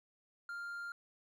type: tone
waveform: triangle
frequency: 1398 Hz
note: F6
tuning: 1 cent sharp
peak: -39 dBFS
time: 0.49-0.92 s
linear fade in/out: 2 ms
effects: none